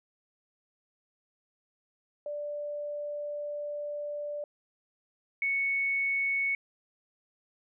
sine tone pair in turn, 587.3 / 2215 Hz, D5 / C#7, 0 / -2 cents, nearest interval octave + major seventh, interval 2298 cents, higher second, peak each -33 / -26 dBFS, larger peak second, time 2.26-4.44 / 5.42-6.55 s, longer first, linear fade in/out 2 ms, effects none

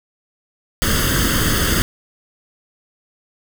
pink noise with comb filter, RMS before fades -17 dBFS, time 0.82-1.82 s, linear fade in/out 0 ms, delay 0.62 ms, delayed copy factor +0.8, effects none

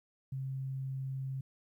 sine tone, 133.5 Hz, C3, 35 cents sharp, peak -35 dBFS, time 0.32-1.41 s, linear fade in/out 5 ms, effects 12-bit

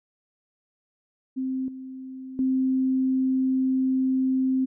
sine tone with level steps, 261.4 Hz, C4, 1 cent flat, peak -25 / -35 / -20 dBFS, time 1.36-4.66 s, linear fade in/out 20 ms, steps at 1.68 / 2.39 s, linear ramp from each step 2 ms, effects none

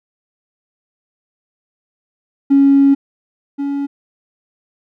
triangle tone pair in turn, 277.1 / 281.3 Hz, C#4 / C#4, -1 / +26 cents, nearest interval unison, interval 27 cents, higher second, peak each -3 / -15 dBFS, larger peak first, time 2.5-2.95 / 3.58-3.87 s, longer first, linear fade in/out 20 ms, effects tanh soft clip ceiling -4 dBFS

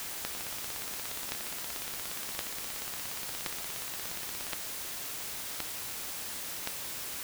two click trains, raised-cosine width 0.2 ms, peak -14 / -22 dBFS, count 7 / 72, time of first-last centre 0.25-6.674 / 0.35-4.526 s, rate 0.934 / 17 Hz, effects white hiss -39 dBFS RMS until 7.23 s

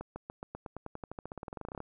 accelerating click train, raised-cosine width 1 ms, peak -26 dBFS, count 26, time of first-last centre 0.01-1.804 s, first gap 150 ms, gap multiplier 0.93, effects none

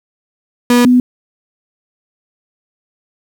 35% pulse / sine tone pair in turn, 243 / 248.7 Hz, B3 / B3, -28 / +12 cents, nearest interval unison, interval 40 cents, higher second, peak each -5 dBFS, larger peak neither, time 0.7-0.85 / 0.85-1 s, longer neither, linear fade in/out 2 ms, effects 7-bit

